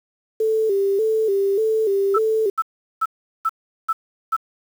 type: tone with vibrato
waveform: sine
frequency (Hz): 416.6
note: G#4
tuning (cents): +5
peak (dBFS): -16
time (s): 0.4-2.5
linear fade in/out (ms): 5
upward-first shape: square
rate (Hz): 1.7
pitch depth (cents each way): 94
type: tone bursts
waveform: sine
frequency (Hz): 1318.5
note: E6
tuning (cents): 0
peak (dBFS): -16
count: 6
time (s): 2.14-4.366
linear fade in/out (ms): 10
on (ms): 46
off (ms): 390
effects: 7-bit